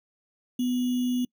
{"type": "tone with sample-and-hold", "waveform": "sine", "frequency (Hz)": 248.6, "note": "B3", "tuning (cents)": 12, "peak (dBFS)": -23, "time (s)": [0.59, 1.25], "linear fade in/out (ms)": 5, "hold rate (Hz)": 3150, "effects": ["noise-tail reverb RT60 0.1 s tail -26 dB re dry"]}